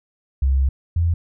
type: tone pair in turn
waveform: sine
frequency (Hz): 67 / 84.41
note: C2 / E2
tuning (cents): +42 / +42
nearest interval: major third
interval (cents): 400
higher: second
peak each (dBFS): -14 / -15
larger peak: first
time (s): 0.42-0.69 / 0.96-1.14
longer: first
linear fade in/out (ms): 5
effects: none